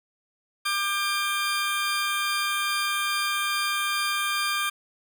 20% pulse tone pair together, 1194.6 / 1592 Hz, D6 / G6, +29 / +26 cents, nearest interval perfect fourth, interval 497 cents, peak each -21 / -24 dBFS, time 0.65-4.7 s, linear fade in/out 10 ms, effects none

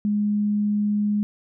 sine tone, 207.7 Hz, G#3, in tune, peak -19 dBFS, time 0.05-1.23 s, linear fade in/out 0 ms, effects none

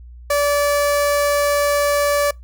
sawtooth tone with notch filter, 578 Hz, D5, 28 cents flat, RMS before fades -17 dBFS, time 0.3-2.31 s, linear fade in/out 5 ms, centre 3200 Hz, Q 2, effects noise-tail reverb RT60 0.2 s tail -25 dB re dry + added 60 Hz sine -36 dBFS peak until 2.43 s

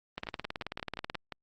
two click trains, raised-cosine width 0.3 ms, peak -23 / -19 dBFS, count 7 / 19, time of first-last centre 0.27-1.323 / 0.18-1.153 s, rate 5.7 / 18.5 Hz, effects Opus 32 kbps

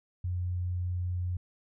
sine tone, 89.5 Hz, F2, 43 cents sharp, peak -29 dBFS, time 0.24-1.37 s, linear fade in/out 5 ms, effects none

